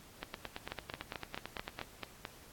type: two click trains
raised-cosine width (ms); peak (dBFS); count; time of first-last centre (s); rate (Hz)
0.3; -23 / -22; 15 / 8; 0.23-1.791 / 0.72-2.252; 8.97 / 4.57
effects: pink hiss -57 dBFS RMS until 2.52 s + AAC 64 kbps